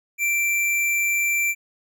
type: tone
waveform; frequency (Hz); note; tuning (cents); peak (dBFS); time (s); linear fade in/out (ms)
square; 2349; D7; 0; -20; 0.18-1.55; 50
effects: none